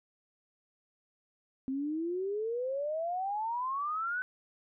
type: exponential sweep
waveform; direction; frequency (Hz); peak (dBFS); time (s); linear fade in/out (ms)
sine; up; 260 to 1522; -31; 1.68-4.22; 0
effects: none